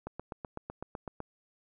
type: click train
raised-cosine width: 1 ms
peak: -24 dBFS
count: 10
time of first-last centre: 0.07-1.204 s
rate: 7.94 Hz
effects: none